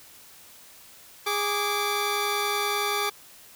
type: tone pair together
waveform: 15% pulse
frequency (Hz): 411.4 / 1163.6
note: G#4 / D6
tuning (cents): -16 / -16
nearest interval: octave + tritone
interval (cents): 1800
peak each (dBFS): -21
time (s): 1.26-3.1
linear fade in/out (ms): 10
effects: white hiss -50 dBFS RMS until 3.55 s